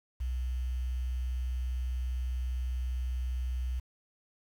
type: tone with quantisation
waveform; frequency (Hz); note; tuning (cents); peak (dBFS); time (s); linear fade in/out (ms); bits
sine; 62.5; B1; +21; -30; 0.2-3.8; 10; 9
effects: none